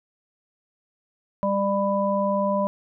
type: harmonic tone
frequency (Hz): 198.7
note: G3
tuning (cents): +24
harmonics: 1 / 3 / 5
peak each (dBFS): -25 / -23 / -26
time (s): 1.43-2.67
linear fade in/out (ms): 0
effects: none